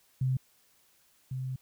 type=tone pair in turn; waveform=sine; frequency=130 / 130 Hz; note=C3 / C3; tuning=-11 / -11 cents; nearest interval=unison; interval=0 cents; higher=neither; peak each=-25 / -32 dBFS; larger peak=first; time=0.21-0.37 / 1.31-1.56 s; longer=second; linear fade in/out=5 ms; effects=white hiss -66 dBFS RMS until 1.61 s